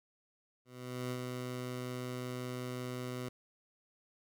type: tone with ADSR envelope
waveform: 15% pulse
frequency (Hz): 125.4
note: B2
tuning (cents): +27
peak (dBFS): -29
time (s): 0.65-3.29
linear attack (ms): 460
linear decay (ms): 58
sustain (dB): -3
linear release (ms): 8
effects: none